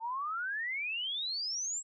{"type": "exponential sweep", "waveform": "sine", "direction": "up", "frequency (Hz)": [882, 7770], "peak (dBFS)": -33, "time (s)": [0, 1.83], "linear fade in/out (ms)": 50, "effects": []}